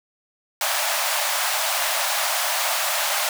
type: high-pass noise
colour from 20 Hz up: pink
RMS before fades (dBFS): -23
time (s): 0.61-3.29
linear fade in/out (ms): 2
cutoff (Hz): 580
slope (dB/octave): 96
effects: none